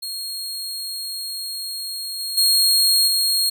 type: tone with level steps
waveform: sawtooth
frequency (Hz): 4264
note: C8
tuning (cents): +32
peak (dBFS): -24 / -22 / -11 / -14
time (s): 0.02-3.5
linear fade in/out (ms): 10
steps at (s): 2.19 / 2.37 / 3.07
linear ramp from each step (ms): 10
effects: none